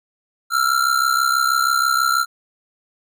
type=ring-modulated tone; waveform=square; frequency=1366 Hz; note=F6; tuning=39 cents flat; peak=-13 dBFS; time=0.5-2.26 s; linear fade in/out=50 ms; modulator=33.1 Hz; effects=none